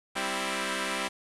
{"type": "chord", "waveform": "5% pulse", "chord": "C major", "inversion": "second", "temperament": "equal", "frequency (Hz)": [196, 261.6, 329.6], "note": ["G3", "C4", "E4"], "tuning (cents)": [0, 0, 0], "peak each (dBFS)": -22, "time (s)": [0.15, 1.09], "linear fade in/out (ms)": 20, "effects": ["resampled to 24000 Hz", "8-bit"]}